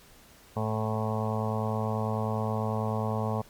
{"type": "harmonic tone", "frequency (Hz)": 109.3, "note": "A2", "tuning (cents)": -11, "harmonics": [1, 2, 4, 5, 6, 7, 8, 9, 10], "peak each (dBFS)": [-30, -33, -36, -37, -38, -38, -39, -40, -40], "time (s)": [0.56, 3.42], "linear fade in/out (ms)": 10, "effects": ["pink hiss -55 dBFS RMS until 3.49 s", "MP3 96 kbps"]}